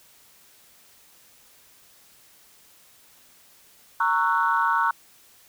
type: chord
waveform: sine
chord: F# dominant seventh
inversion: first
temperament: just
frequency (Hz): 925 / 1110 / 1332 / 1480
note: A#5 / C#6 / E6 / F#6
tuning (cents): -14 / +2 / +18 / 0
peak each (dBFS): -23 / -24 / -26 / -25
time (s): 4-4.91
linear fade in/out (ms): 5
effects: tanh soft clip ceiling -9 dBFS + white hiss -55 dBFS RMS until 5.48 s